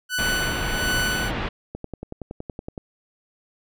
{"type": "tone with tremolo", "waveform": "sawtooth", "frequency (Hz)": 1491, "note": "F#6", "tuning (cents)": 13, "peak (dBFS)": -18, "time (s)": [0.09, 1.32], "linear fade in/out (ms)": 50, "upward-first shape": "sine", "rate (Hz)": 1.4, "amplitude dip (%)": 60}
{"type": "low-pass noise", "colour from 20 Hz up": "pink", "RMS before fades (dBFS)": -27, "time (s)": [0.18, 1.49], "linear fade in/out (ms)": 10, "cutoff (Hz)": 3300, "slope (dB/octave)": 24}
{"type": "click train", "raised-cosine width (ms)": 2, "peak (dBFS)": -19, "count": 12, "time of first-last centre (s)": [1.75, 2.778], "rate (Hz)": 10.7}
{"effects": []}